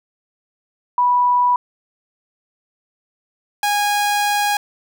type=tone pair in turn; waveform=sine / sawtooth; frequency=982 / 822.9 Hz; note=B5 / G#5; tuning=-10 / -16 cents; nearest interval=minor third; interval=306 cents; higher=first; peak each=-12 dBFS; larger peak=neither; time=0.98-1.56 / 3.63-4.57 s; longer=second; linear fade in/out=2 ms; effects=none